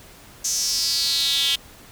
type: tone with high-pass filter sweep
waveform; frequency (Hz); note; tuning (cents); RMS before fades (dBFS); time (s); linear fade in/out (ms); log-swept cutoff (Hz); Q
square; 151.3; D#3; -48; -22; 0.44-1.56; 10; 6300 to 3200; 5.9
effects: pink hiss -46 dBFS RMS until 1.91 s